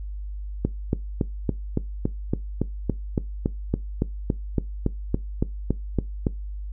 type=click train; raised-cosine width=3 ms; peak=-8 dBFS; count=21; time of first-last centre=0.65-6.268 s; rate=3.56 Hz; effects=noise-tail reverb RT60 0.2 s tail -20 dB re dry + added 50 Hz sine -30 dBFS peak until 6.72 s